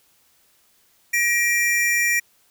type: tone pair together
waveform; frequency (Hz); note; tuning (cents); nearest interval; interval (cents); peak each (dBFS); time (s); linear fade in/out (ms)
square; 1900 / 2358; A#6 / D7; +33 / +6; major third; 373; -21; 1.13-2.2; 10
effects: white hiss -60 dBFS RMS until 2.5 s